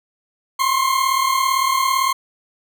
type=tone pair together; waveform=40% pulse; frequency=1040.2 / 1078 Hz; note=C6 / C#6; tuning=-10 / -49 cents; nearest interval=minor second; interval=61 cents; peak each=-19 / -17 dBFS; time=0.59-2.13 s; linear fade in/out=10 ms; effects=none